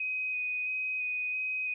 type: tone with vibrato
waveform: sine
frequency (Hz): 2506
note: D#7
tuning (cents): +12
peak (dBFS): -30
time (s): 0-1.74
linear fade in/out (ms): 5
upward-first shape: square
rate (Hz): 1.5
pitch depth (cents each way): 9
effects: none